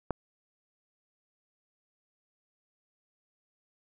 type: click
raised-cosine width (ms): 1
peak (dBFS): -15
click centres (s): 0.107
effects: none